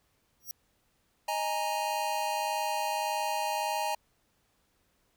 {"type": "tone with exponential growth", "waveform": "15% pulse", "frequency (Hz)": 5700, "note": "F8", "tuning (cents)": 34, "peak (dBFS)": -27, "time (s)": [0.4, 0.51], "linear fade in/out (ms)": 0, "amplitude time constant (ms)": 23}
{"type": "chord", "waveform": "square", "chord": "D# suspended fourth", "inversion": "none", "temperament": "equal", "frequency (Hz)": [622.3, 830.6, 932.3], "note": ["D#5", "G#5", "A#5"], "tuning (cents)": [0, 0, 0], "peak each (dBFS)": [-37, -33, -34], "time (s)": [1.28, 3.95], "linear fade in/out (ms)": 5}
{"effects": ["pink hiss -72 dBFS RMS until 5.16 s"]}